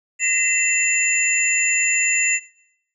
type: tone cluster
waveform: sine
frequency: 1854 / 2029 / 2686 / 7090 Hz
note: A#6 / B6 / E7 / A8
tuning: -10 / +46 / +32 / +12 cents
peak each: -29 / -23 / -21 / -20 dBFS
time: 0.19-2.4 s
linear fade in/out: 50 ms
effects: noise-tail reverb RT60 0.8 s tail -21 dB re dry